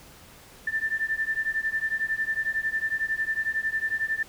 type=beating tone pair; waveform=sine; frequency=1771 / 1782 Hz; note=A6 / A6; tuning=+11 / +22 cents; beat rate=11 Hz; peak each=-28 dBFS; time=0.67-4.23 s; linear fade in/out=5 ms; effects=pink hiss -50 dBFS RMS until 4.28 s